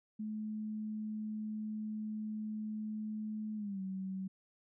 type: tone with pitch glide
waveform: sine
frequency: 214.8 to 190.26 Hz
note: A3 to F#3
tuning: -41 to +49 cents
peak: -37 dBFS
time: 0.19-4.28 s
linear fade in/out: 10 ms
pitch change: -210 cents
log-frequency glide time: 3.56-3.81 s
effects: none